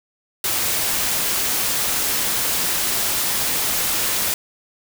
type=noise; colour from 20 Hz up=white; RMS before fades=-21 dBFS; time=0.44-4.34 s; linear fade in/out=2 ms; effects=none